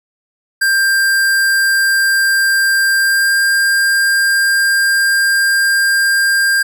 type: tone with pitch glide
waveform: square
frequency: 1588 to 1598.1 Hz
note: G6 to G6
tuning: +22 to +33 cents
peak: -11 dBFS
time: 0.61-6.63 s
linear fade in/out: 10 ms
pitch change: +11 cents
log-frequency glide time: 2.97-3.34 s
effects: none